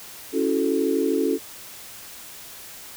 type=chord; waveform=sine; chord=F# minor seventh; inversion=second; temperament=equal with one note detuned; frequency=277.2 / 329.6 / 370 / 437.5 Hz; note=C#4 / E4 / F#4 / A4; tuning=0 / 0 / 0 / -10 cents; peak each=-24 / -26 / -26 / -24 dBFS; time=0.32-1.39 s; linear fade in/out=50 ms; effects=white hiss -41 dBFS RMS until 2.96 s